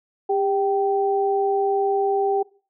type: tone pair together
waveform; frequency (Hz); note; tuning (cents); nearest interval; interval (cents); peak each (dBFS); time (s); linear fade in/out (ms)
sine; 399.5 / 777.6; G4 / G5; +33 / -14; octave; 1153; -20 / -22; 0.29-2.43; 10
effects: noise-tail reverb RT60 0.4 s tail -22 dB re dry